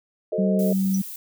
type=chord; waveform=sine; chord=F# diminished seventh; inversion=none; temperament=equal; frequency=370 / 440 / 523.3 / 622.3 Hz; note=F#4 / A4 / C5 / Eb5; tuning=0 / 0 / 0 / 0 cents; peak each=-32 / -27 / -31 / -26 dBFS; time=0.32-0.73 s; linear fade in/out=5 ms
type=tone; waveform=sine; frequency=191.9 Hz; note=G3; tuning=37 cents flat; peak=-19 dBFS; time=0.38-1.02 s; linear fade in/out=10 ms
type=noise; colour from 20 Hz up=violet; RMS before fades=-36 dBFS; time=0.59-1.16 s; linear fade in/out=2 ms
type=tone with exponential decay; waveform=sine; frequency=5890 Hz; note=F#8; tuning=9 cents flat; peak=-28 dBFS; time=0.94-1.03 s; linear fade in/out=5 ms; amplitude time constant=18 ms
effects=none